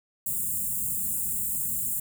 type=band-stop noise; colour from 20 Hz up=white; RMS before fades=-29 dBFS; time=0.26-2 s; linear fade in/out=5 ms; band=240 to 7200 Hz; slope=96 dB/octave; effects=none